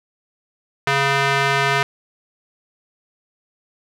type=tone with band-pass filter; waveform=square; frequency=138.59 Hz; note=C#3; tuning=in tune; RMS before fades=-18 dBFS; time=0.87-1.83 s; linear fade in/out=2 ms; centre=1800 Hz; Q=1; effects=none